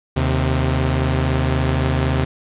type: tone pair together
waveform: sawtooth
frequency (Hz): 77.31 / 130.81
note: D#2 / C3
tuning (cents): -11 / 0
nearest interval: major sixth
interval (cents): 911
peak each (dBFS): -15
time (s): 0.16-2.25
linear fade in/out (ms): 10
effects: resampled to 8000 Hz + 8-bit